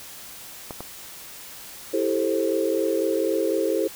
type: clicks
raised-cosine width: 1 ms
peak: -19 dBFS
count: 2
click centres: 0.708 / 0.806 s
type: chord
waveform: sine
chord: A minor seventh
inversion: second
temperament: just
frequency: 330 / 396 / 440 / 528 Hz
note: E4 / G4 / A4 / C5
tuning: +2 / +18 / 0 / +16 cents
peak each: -26 dBFS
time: 1.93-3.88 s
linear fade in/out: 10 ms
effects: white hiss -41 dBFS RMS until 3.95 s